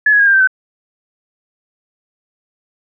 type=tone with pitch steps; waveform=sine; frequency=1710 / 1670.9 / 1632.8 / 1595.5 / 1559 / 1523.4 Hz; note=A6 / G#6 / G#6 / G6 / G6 / G6; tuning=-50 / +10 / -30 / +30 / -10 / -50 cents; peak=-7 dBFS; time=0.06-0.474 s; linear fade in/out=5 ms; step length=69 ms; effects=none